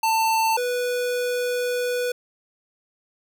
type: tone pair in turn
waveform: square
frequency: 892 / 492 Hz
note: A5 / B4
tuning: +23 / -7 cents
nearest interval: minor seventh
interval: 1030 cents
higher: first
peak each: -19 / -23 dBFS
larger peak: first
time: 0.03-0.57 / 0.57-2.12 s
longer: second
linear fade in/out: 5 ms
effects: none